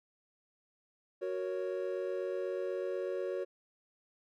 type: chord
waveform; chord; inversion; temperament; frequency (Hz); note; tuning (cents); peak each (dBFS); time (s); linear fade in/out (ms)
triangle; F# major; none; equal; 370 / 466.2 / 554.4; F#4 / A#4 / C#5; 0 / 0 / 0; -35 / -38 / -36; 1.21-3.45; 20
effects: none